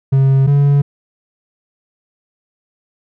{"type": "tone pair in turn", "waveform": "triangle", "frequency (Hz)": [135, 142.12], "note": ["C#3", "C#3"], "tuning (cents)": [-45, 44], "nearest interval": "minor second", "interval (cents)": 89, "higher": "second", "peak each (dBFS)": -6, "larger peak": "neither", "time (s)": [[0.12, 0.47], [0.47, 0.82]], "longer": "neither", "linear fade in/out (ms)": 10, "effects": []}